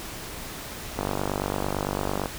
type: click train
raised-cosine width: 1 ms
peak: -12 dBFS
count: 63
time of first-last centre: 0.99-2.258 s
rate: 48.9 Hz
effects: pink hiss -37 dBFS RMS until 2.38 s